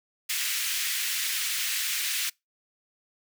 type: high-pass noise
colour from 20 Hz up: pink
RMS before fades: -29 dBFS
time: 0.29-2.3 s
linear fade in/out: 10 ms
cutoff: 1900 Hz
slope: 24 dB/octave
effects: noise-tail reverb RT60 0.2 s tail -26 dB re dry